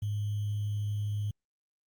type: tone with sample-and-hold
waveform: sine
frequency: 103.83 Hz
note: G#2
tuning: in tune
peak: -29 dBFS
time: 0.02-1.31 s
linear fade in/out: 5 ms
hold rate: 3150 Hz
effects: Opus 24 kbps